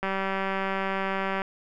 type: click train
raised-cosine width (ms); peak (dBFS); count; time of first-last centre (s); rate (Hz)
0.5; -14; 269; 0.03-1.419; 193
effects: none